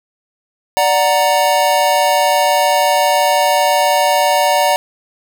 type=chord; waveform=square; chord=D augmented; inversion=none; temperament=equal; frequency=587.3 / 740 / 932.3 Hz; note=D5 / F#5 / A#5; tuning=0 / 0 / 0 cents; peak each=-16 dBFS; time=0.77-4.76 s; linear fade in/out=0 ms; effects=none